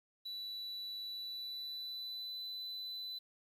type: tone with pitch glide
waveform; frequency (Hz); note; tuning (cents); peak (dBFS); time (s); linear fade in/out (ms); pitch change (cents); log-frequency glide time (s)
triangle; 3951 to 4002; B7 to B7; 0 to +22; -40; 0.25-3.19; 10; +22; 1.05-2.38
effects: 11-bit